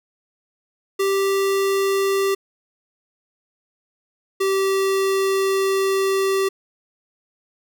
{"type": "tone pair in turn", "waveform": "square", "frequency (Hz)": [391.4, 387.6], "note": ["G4", "G4"], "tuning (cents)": [-3, -20], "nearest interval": "unison", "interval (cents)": 17, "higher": "first", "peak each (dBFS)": -18, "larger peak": "neither", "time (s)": [[0.99, 2.35], [4.4, 6.49]], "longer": "second", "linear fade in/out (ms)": 10, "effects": []}